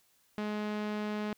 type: tone with low-pass filter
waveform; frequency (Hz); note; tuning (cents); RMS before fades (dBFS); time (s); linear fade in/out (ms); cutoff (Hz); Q
sawtooth; 210.6; G#3; +24; -35; 0.38-1.33; 0; 3500; 0.76
effects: white hiss -69 dBFS RMS until 1.37 s